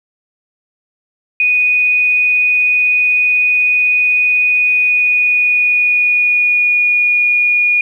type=tone with pitch glide; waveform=sine; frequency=2479 to 2443 Hz; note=D#7 to D#7; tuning=-7 to -32 cents; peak=-9 dBFS; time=1.4-7.81 s; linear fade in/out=2 ms; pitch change=-25 cents; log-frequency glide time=4.47-7.28 s; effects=8-bit

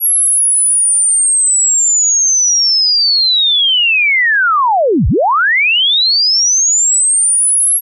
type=linear two-way sweep; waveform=sine; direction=down then up; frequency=11390 to 44.74 to 11390 Hz; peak=-8 dBFS; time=0-7.81 s; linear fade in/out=50 ms; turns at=5.08 s; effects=none

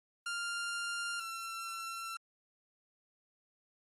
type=tone pair in turn; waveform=sawtooth; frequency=1396.9 / 1350.9 Hz; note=F6 / E6; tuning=0 / +42 cents; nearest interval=minor second; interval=58 cents; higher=first; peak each=-32 / -36 dBFS; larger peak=first; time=0.26-1.2 / 1.2-2.17 s; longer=second; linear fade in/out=5 ms; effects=AAC 32 kbps

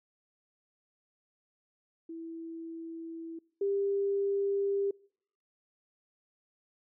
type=tone pair in turn; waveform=sine; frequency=329 / 398 Hz; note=E4 / G4; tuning=-3 / +26 cents; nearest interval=minor third; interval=329 cents; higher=second; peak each=-39 / -27 dBFS; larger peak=second; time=2.09-3.39 / 3.61-4.91 s; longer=neither; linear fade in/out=5 ms; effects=noise-tail reverb RT60 0.6 s tail -25 dB re dry

